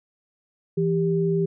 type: tone pair together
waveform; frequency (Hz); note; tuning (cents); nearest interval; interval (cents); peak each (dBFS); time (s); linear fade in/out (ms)
sine; 166.3 / 395.2; E3 / G4; +16 / +14; octave + minor third; 1498; -22; 0.77-1.46; 10
effects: none